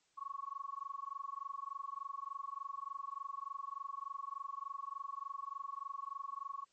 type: tone with amplitude modulation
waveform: sine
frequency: 1108.7 Hz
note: C#6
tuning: in tune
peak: -37 dBFS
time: 0.17-6.65 s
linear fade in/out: 20 ms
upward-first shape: sine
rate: 23.4 Hz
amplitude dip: 100%
effects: white hiss -75 dBFS RMS until 6.72 s + MP3 32 kbps